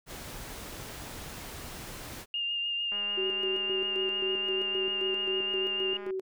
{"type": "noise", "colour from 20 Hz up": "pink", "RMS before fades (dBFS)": -42, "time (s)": [0.06, 2.26], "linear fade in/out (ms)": 50}
{"type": "tone with vibrato", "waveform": "sine", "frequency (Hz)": 2816, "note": "F7", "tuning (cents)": 14, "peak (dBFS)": -29, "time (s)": [2.34, 5.97], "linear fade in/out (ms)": 2, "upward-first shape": "sine", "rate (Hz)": 6.7, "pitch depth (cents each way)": 18}
{"type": "click train", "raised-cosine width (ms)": 0.5, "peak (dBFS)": -31, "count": 651, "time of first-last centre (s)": [2.92, 6.106], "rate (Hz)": 204}
{"type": "tone with tremolo", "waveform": "sine", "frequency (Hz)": 379.1, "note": "F#4", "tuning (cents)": 42, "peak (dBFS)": -30, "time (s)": [3.17, 6.21], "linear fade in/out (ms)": 10, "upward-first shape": "square", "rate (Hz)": 3.8, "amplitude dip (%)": 65}
{"effects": []}